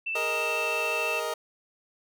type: tone with vibrato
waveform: sine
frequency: 2662 Hz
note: E7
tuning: 16 cents sharp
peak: -28 dBFS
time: 0.06-1.2 s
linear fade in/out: 10 ms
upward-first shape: triangle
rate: 14 Hz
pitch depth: 17 cents each way
type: chord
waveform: 25% pulse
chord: Ab suspended second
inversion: none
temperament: just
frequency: 415.3 / 467.2 / 623 Hz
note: Ab4 / Bb4 / Eb5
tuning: 0 / +4 / +2 cents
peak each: -34 / -29 / -28 dBFS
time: 0.15-1.34 s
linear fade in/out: 5 ms
effects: none